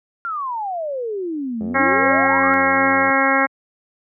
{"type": "exponential two-way sweep", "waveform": "sine", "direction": "down then up", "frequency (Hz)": [1412, 207.7, 1412], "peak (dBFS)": -22, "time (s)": [0.25, 2.54], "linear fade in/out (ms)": 0, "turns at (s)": 1.64}
{"type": "click train", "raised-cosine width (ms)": 2, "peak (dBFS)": -19, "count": 134, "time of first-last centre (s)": [1.61, 3.099], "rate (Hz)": 89.3}
{"type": "harmonic tone", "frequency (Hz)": 270.6, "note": "C#4", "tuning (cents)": -42, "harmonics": [1, 2, 3, 4, 5, 6, 7, 8], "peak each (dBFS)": [-22, -22, -22, -22, -22, -22, -22, -22], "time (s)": [1.74, 3.47], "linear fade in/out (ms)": 20}
{"effects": ["high-pass 100 Hz 12 dB/octave"]}